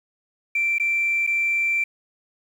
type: tone with dropouts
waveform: sine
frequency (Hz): 2348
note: D7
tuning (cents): -1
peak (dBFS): -18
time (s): 0.55-1.84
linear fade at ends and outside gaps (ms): 5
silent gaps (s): 0.784-0.798 / 1.267-1.273
effects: tanh soft clip ceiling -14 dBFS + 8-bit